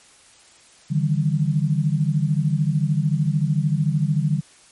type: tone cluster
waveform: sine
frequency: 145.8 / 159.2 / 195.3 Hz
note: D3 / D#3 / G3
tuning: -12 / +40 / -6 cents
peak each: -20 / -21 / -26 dBFS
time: 0.9-4.41 s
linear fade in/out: 20 ms
effects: white hiss -51 dBFS RMS until 4.71 s + MP3 48 kbps